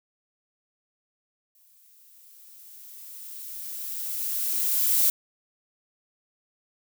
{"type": "noise with exponential growth", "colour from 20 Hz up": "violet", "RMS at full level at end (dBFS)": -20, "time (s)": [1.55, 5.1], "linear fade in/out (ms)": 2, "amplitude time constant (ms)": 770, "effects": []}